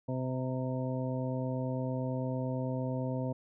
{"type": "harmonic tone with a mistuned harmonic", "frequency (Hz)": 128.9, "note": "C3", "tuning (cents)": -26, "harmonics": [1, 2, 3, 4, 5, 7], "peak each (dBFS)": [-34, -36, -46, -39, -42, -46], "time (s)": [0.08, 3.33], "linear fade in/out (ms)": 10, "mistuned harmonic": 7, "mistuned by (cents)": 36, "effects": []}